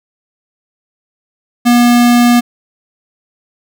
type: tone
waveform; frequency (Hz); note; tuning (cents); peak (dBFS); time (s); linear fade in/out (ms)
square; 240.8; B3; -44; -6; 1.65-2.41; 20
effects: none